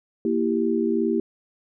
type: chord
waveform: sine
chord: E diminished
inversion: second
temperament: equal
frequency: 233.1 / 329.6 / 392 Hz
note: Bb3 / E4 / G4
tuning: 0 / 0 / 0 cents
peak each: -24 dBFS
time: 0.25-1.2 s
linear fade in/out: 2 ms
effects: none